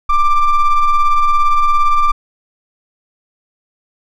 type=ring-modulated tone; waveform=triangle; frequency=587.3 Hz; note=D5; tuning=in tune; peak=-3 dBFS; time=0.09-2.12 s; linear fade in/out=10 ms; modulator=596 Hz; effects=none

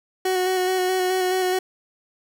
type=tone with vibrato; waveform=30% pulse; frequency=370 Hz; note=F#4; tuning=in tune; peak=-17 dBFS; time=0.25-1.59 s; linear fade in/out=5 ms; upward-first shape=square; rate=4.7 Hz; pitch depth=17 cents each way; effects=none

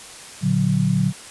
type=chord; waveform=sine; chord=Bb augmented; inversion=none; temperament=equal; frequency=116.54 / 146.83 / 185 Hz; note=Bb2 / D3 / F#3; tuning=0 / 0 / 0 cents; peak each=-23 / -20 / -19 dBFS; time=0.41-1.13 s; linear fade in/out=50 ms; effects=white hiss -39 dBFS RMS until 1.3 s + resampled to 24000 Hz

